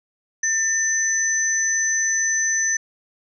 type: tone pair together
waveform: sine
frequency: 1799 / 6051 Hz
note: A6 / F#8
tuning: +38 / +38 cents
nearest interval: octave + major sixth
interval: 2100 cents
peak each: -22 / -20 dBFS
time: 0.43-2.77 s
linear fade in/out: 5 ms
effects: none